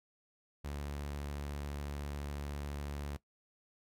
sawtooth tone with vibrato, 72 Hz, D2, 34 cents flat, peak -35 dBFS, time 0.64-3.17 s, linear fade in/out 10 ms, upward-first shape triangle, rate 14 Hz, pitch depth 20 cents each way, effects noise-tail reverb RT60 0.1 s tail -18 dB re dry

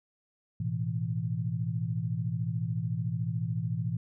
sine chord, A suspended second, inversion none, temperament just, 110 / 123.75 / 165 Hz, A2 / B2 / E3, 0 / +4 / +2 cents, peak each -33 dBFS, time 0.6-3.97 s, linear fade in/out 5 ms, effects none

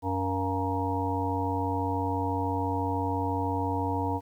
harmonic tone with a mistuned harmonic, 94 Hz, F#2, 28 cents sharp, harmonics 1 / 3 / 5 / 7 / 9 / 10, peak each -31 / -32 / -35 / -37 / -36 / -32 dBFS, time 0.02-4.21 s, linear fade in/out 50 ms, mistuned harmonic 7, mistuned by +92 cents, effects 10-bit

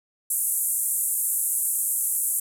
white band-pass noise, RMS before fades -25 dBFS, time 0.3-2.4 s, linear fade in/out 5 ms, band 8000 to 13000 Hz, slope 48 dB/octave, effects none

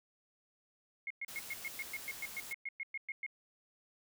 sine tone bursts, 2157 Hz, C#7, 48 cents flat, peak -37 dBFS, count 16, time 1.07-3.264 s, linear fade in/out 2 ms, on 34 ms, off 110 ms
white noise, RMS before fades -48 dBFS, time 1.28-2.53 s, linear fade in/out 5 ms
effects none

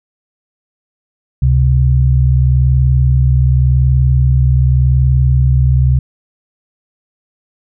sine tone pair together, 69.12 / 130 Hz, C#2 / C3, -4 / -11 cents, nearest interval major seventh, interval 1093 cents, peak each -10 dBFS, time 1.42-5.99 s, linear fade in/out 5 ms, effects none

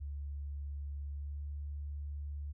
sine tone with pitch glide, 71.4 to 72.44 Hz, D2 to D2, -48 to -23 cents, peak -38 dBFS, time 0-2.53 s, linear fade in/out 20 ms, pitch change +25 cents, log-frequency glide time 1.12-1.42 s, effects none

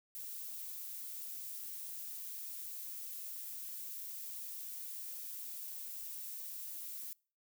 violet noise, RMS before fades -45 dBFS, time 0.15-7.13 s, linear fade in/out 0 ms, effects noise-tail reverb RT60 0.4 s tail -25 dB re dry

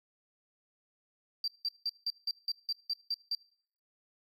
triangle tone bursts, 4699 Hz, D8, in tune, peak -27 dBFS, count 10, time 1.44-3.35 s, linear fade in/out 2 ms, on 38 ms, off 170 ms, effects noise-tail reverb RT60 0.6 s tail -26 dB re dry + tanh soft clip ceiling -27 dBFS

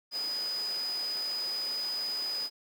sine tone in noise, 4978 Hz, D#8, in tune, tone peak -31 dBFS, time 0.11-2.5 s, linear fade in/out 50 ms, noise pink, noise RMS -43 dBFS, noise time 0.11-2.5 s, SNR +9 dB, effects high-pass 400 Hz 12 dB/octave

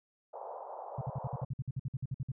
white band-pass noise, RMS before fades -44 dBFS, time 0.33-1.45 s, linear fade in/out 10 ms, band 480 to 960 Hz, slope 48 dB/octave
sine tone bursts, 130.81 Hz, C3, in tune, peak -32 dBFS, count 16, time 0.98-2.318 s, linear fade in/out 5 ms, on 33 ms, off 54 ms
effects none

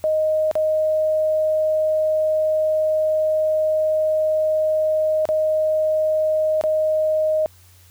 sine tone with dropouts, 622.3 Hz, D#5, in tune, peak -16 dBFS, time 0.04-7.46 s, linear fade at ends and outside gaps 0 ms, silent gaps 0.513-0.554 / 5.254-5.289 / 6.612-6.638 s, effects added 89 Hz sine -49 dBFS peak until 7.9 s + white hiss -53 dBFS RMS until 7.9 s

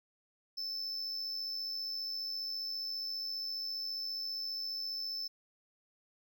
triangle tone with amplitude modulation, 5274 Hz, E8, in tune, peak -33 dBFS, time 0.57-5.28 s, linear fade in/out 10 ms, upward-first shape sine, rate 94.8 Hz, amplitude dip 45%, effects 12-bit

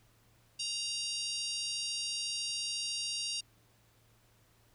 harmonic tone, 934 Hz, A#5, 3 cents sharp, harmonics 3 / 4 / 5 / 6 / 7 / 8 / 9 / 10, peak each -40 / -44 / -38 / -42 / -46 / -53 / -51 / -45 dBFS, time 0.59-3.41 s, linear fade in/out 10 ms, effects added 113 Hz sine -68 dBFS peak until 4.74 s + pink hiss -68 dBFS RMS until 4.74 s

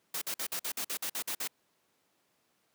white noise bursts, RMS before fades -35 dBFS, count 11, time 0.14-1.476 s, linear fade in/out 5 ms, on 76 ms, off 50 ms, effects pink hiss -73 dBFS RMS until 2.74 s + high-pass 200 Hz 12 dB/octave

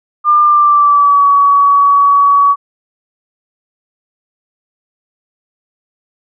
sine tone with pitch glide, 1199 to 1131.7 Hz, D6 to C#6, +36 to +35 cents, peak -5 dBFS, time 0.24-2.56 s, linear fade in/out 50 ms, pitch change -101 cents, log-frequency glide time 0.42-1.26 s, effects none

